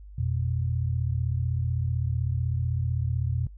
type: tone pair together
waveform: sine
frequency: 86.85 / 122.7 Hz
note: F2 / B2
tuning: -9 / -11 cents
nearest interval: tritone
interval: 598 cents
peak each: -27 / -27 dBFS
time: 0.18-3.47 s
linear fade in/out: 5 ms
effects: noise-tail reverb RT60 0.1 s tail -25 dB re dry + added 50 Hz sine -42 dBFS peak until 3.57 s